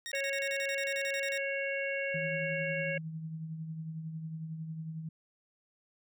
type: tone bursts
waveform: 15% pulse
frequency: 1864.7 Hz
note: A#6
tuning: in tune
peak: -32 dBFS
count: 15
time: 0.06-1.376 s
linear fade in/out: 0 ms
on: 56 ms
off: 34 ms
type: harmonic tone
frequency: 551 Hz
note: C#5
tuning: 11 cents flat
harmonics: 1 / 3 / 4 / 5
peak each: -35 / -38 / -37 / -40 dBFS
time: 0.13-2.98 s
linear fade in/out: 5 ms
type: tone with tremolo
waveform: sine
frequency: 160 Hz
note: D#3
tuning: 49 cents sharp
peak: -35 dBFS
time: 2.14-5.09 s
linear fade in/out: 5 ms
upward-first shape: triangle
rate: 11 Hz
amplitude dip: 50%
effects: none